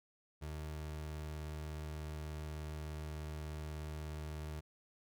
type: tone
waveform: 30% pulse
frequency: 76.6 Hz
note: D#2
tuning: 27 cents flat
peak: -39 dBFS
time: 0.41-4.61 s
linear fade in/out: 20 ms
effects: none